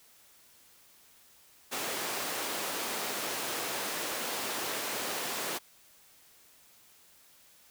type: high-pass noise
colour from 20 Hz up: pink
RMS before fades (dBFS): -35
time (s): 1.71-5.59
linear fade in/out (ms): 20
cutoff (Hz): 370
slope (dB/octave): 12
effects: white hiss -60 dBFS RMS until 7.7 s